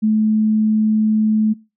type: tone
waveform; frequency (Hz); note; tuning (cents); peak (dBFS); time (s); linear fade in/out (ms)
sine; 216.2; A3; -30; -12; 0.02-1.54; 20
effects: noise-tail reverb RT60 0.3 s tail -23 dB re dry